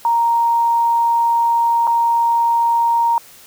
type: tone with dropouts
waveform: sine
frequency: 932.3 Hz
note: A#5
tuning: in tune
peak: -12 dBFS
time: 0.05-3.18 s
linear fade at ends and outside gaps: 1 ms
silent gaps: 1.87-1.875 s
effects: white hiss -43 dBFS RMS until 3.46 s